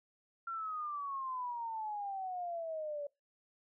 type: exponential sweep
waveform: sine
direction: down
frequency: 1374 to 570 Hz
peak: -37 dBFS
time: 0.47-3.07 s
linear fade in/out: 5 ms
effects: noise-tail reverb RT60 0.2 s tail -22 dB re dry